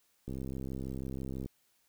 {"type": "click train", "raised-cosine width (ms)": 3, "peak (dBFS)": -27, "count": 79, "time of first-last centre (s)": [0.28, 1.46], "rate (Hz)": 66.1, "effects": ["white hiss -72 dBFS RMS until 1.88 s"]}